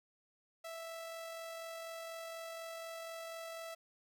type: tone with amplitude modulation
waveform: sawtooth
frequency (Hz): 659.3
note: E5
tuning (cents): 0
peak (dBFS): -39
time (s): 0.64-3.75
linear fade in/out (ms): 10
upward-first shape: sine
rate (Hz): 44.1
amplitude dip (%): 25
effects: none